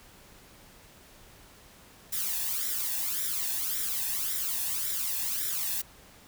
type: noise with flanger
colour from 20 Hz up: blue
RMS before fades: -31 dBFS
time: 2.12-5.82 s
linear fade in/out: 10 ms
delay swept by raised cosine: 0.54 to 1.16 ms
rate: 1.8 Hz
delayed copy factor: +0.75
effects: pink hiss -54 dBFS RMS until 6.27 s